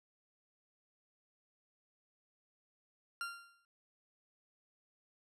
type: tone with exponential decay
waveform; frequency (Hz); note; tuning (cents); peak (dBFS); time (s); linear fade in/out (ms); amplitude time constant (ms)
40% pulse; 1387; F6; -12; -35; 3.21-3.65; 1; 94
effects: low-pass 11000 Hz 12 dB/octave